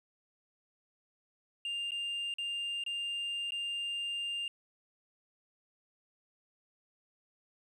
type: tone with dropouts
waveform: sine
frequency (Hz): 2800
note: F7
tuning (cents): +4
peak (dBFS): -31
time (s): 1.65-4.48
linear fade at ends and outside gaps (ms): 2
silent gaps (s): 1.908-1.918 / 2.34-2.384 / 2.838-2.863 / 3.507-3.52
effects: tanh soft clip ceiling -33 dBFS + 11-bit